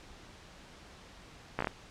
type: slowing click train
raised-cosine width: 0.5 ms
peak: -16 dBFS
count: 5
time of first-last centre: 1.59-1.672 s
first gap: 15 ms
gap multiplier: 1.21
effects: pink hiss -53 dBFS RMS until 1.9 s + low-pass 6000 Hz 12 dB/octave